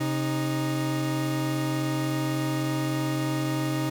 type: tone pair together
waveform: 40% pulse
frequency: 133.86 / 311.1 Hz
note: C3 / D#4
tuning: +40 / 0 cents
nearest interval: octave + minor third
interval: 1460 cents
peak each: -27 dBFS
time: 0-3.9 s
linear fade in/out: 10 ms
effects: none